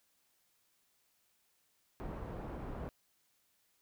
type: low-pass noise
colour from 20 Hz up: pink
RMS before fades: -43 dBFS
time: 2-2.89 s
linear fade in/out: 0 ms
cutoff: 920 Hz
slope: 12 dB/octave
effects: white hiss -75 dBFS RMS until 3.81 s